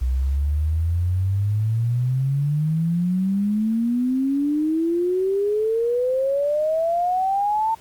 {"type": "exponential sweep", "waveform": "sine", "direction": "up", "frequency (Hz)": [61.74, 906], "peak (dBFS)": -18, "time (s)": [0.01, 7.75], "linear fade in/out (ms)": 10, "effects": ["pink hiss -50 dBFS RMS until 7.8 s", "Opus 48 kbps"]}